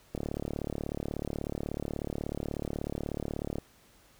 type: click train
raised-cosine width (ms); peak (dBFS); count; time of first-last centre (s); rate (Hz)
2; -20; 126; 0.15-3.584; 36.4
effects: pink hiss -61 dBFS RMS until 4.19 s